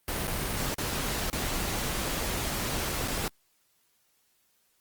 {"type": "noise with dropouts", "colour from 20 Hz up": "pink", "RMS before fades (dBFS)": -31, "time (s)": [0.08, 3.28], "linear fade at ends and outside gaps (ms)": 1, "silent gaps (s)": [[0.272, 0.278], [0.744, 0.783], [1.3, 1.329], [3.078, 3.082]], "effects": ["white hiss -70 dBFS RMS until 4.8 s", "Opus 32 kbps"]}